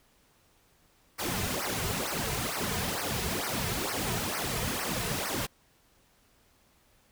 pink noise with flanger, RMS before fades -32 dBFS, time 1.18-5.47 s, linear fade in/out 20 ms, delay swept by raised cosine 0.27 to 3.67 ms, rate 2.2 Hz, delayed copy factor -1, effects pink hiss -65 dBFS RMS until 7.11 s

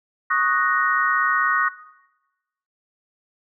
sine chord, D# minor seventh, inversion third, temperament equal, 1108.7 / 1244.5 / 1480 / 1864.7 Hz, C#6 / D#6 / F#6 / A#6, 0 / 0 / 0 / 0 cents, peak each -23 dBFS, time 0.3-1.69 s, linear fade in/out 10 ms, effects noise-tail reverb RT60 1.0 s tail -17 dB re dry

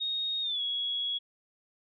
sine tone with pitch glide, 3729 to 3341 Hz, A#7 to G#7, 0 to +10 cents, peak -29 dBFS, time 0-1.19 s, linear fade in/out 20 ms, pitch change -190 cents, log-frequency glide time 0.42-0.61 s, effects none

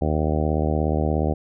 harmonic tone, 76.9 Hz, D#2, 20 cents flat, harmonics 1 / 2 / 3 / 4 / 5 / 6 / 7 / 8 / 9 / 10, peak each -23 / -26 / -28 / -29 / -30 / -31 / -31 / -32 / -33 / -33 dBFS, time 0.01-1.34 s, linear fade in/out 10 ms, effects none

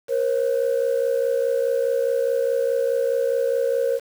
sine tone pair together, 472.7 / 537.5 Hz, A#4 / C5, +24 / +47 cents, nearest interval major second, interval 223 cents, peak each -20 dBFS, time 0.08-4 s, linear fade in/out 50 ms, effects tanh soft clip ceiling -14 dBFS + 7-bit

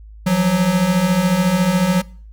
square beating tone pair, 170.5 / 184.5 Hz, F3 / F#3, -41 / -5 cents, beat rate 14 Hz, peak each -21 / -15 dBFS, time 0.26-2.02 s, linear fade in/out 10 ms, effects noise-tail reverb RT60 0.5 s tail -23 dB re dry + added 53 Hz sine -36 dBFS peak until 2.32 s

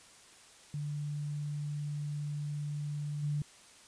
sine tone with level steps, 147.1 Hz, D3, 3 cents sharp, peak -34 / -30 dBFS, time 0.74-3.42 s, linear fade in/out 2 ms, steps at 3.22 s, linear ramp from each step 20 ms, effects white hiss -57 dBFS RMS until 3.87 s + resampled to 22050 Hz

